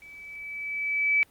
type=tone with level ramp; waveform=sine; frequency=2300 Hz; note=D7; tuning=37 cents flat; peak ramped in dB=-45 to -18 dBFS; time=0.02-1.23 s; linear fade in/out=0 ms; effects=pink hiss -60 dBFS RMS until 1.3 s + Opus 48 kbps